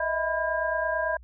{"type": "tone cluster", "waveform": "sine", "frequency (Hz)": [624, 653, 990, 1614], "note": ["D#5", "E5", "B5", "G#6"], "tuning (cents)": [5, -17, 4, -50], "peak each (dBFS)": [-30, -30, -31, -29], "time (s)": [0, 1.17], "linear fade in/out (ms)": 5, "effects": ["added 60 Hz sine -46 dBFS peak until 1.23 s"]}